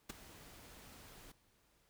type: noise with ADSR envelope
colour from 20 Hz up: pink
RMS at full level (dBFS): -42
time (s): 0.09-1.32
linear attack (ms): 10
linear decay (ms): 13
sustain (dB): -15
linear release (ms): 6
effects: pink hiss -73 dBFS RMS until 1.89 s